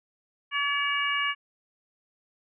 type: harmonic tone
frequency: 570 Hz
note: C#5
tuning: 48 cents sharp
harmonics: 2 / 3 / 4 / 5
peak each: -30 / -30 / -30 / -30 dBFS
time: 0.51-1.35 s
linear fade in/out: 50 ms
effects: none